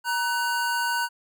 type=tone pair together; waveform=square; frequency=944.9 / 1500 Hz; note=A#5 / F#6; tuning=+23 / +23 cents; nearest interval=minor sixth; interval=800 cents; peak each=-27 dBFS; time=0.04-1.09 s; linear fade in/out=50 ms; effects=none

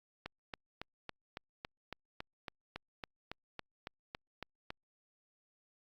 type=click train; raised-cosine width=0.3 ms; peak=-25 dBFS; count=17; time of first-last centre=0.26-4.704 s; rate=3.6 Hz; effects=Opus 48 kbps

